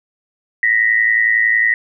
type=tone pair together; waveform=sine; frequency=1864.7 / 1975.6 Hz; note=A#6 / B6; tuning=0 / 0 cents; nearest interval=minor second; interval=100 cents; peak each=-14 dBFS; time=0.63-1.74 s; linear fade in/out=2 ms; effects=none